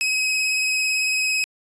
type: tone with vibrato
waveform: sawtooth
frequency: 2544 Hz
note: D#7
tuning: 38 cents sharp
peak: -16 dBFS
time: 0.01-1.44 s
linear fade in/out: 0 ms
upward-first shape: triangle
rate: 18 Hz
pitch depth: 19 cents each way
effects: resampled to 22050 Hz